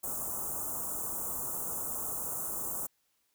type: band-stop noise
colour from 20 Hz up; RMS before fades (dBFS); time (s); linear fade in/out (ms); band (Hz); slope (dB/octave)
white; -36; 0.03-2.87; 10; 1300 to 6900; 48
effects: white hiss -75 dBFS RMS until 3.34 s